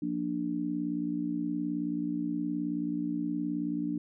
harmonic tone, 58.9 Hz, A#1, 19 cents sharp, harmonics 3 / 4 / 5, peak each -37 / -36 / -31 dBFS, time 0.02-3.98 s, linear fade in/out 5 ms, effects none

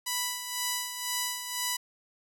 5% pulse tone with tremolo, 987.8 Hz, B5, in tune, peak -16 dBFS, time 0.06-1.77 s, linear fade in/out 10 ms, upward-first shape sine, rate 2 Hz, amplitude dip 60%, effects none

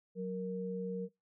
sine tone pair together, 185 / 466.2 Hz, F#3 / A#4, 0 / 0 cents, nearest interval octave + major third, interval 1600 cents, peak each -38 / -38 dBFS, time 0.15-1.09 s, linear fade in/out 50 ms, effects noise-tail reverb RT60 0.2 s tail -24 dB re dry

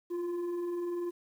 sine tone with frequency modulation, 349.2 Hz, F4, in tune, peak -29 dBFS, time 0.1-1.11 s, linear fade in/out 20 ms, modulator 678 Hz, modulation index 0.22, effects tanh soft clip ceiling -31 dBFS + 10-bit

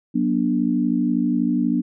sine chord, B minor, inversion second, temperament equal with one note detuned, 185 / 241.3 / 293.7 Hz, F#3 / B3 / D4, 0 / -40 / 0 cents, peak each -24 / -20 / -22 dBFS, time 0.14-1.82 s, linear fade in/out 20 ms, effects none

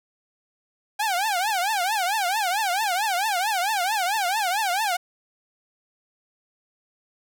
sawtooth tone with vibrato, 790 Hz, G5, 13 cents sharp, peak -18 dBFS, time 0.99-4.97 s, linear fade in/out 10 ms, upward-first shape triangle, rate 4.5 Hz, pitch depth 250 cents each way, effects none

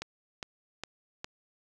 click train, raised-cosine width 0.2 ms, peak -19 dBFS, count 4, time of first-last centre 0.02-1.244 s, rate 2.45 Hz, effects none

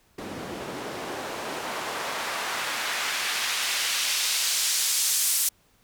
white noise with band-pass filter sweep, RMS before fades -28 dBFS, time 0.18-5.49 s, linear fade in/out 5 ms, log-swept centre 230 to 9200 Hz, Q 0.79, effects pink hiss -63 dBFS RMS until 5.83 s

